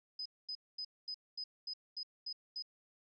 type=tone bursts; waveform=sine; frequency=5020 Hz; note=D#8; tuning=15 cents sharp; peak=-39 dBFS; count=9; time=0.19-2.624 s; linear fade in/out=5 ms; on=66 ms; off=230 ms; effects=none